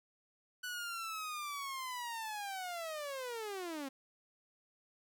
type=linear sweep; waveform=sawtooth; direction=down; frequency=1491 to 261.6 Hz; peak=-36 dBFS; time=0.63-3.89 s; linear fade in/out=10 ms; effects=none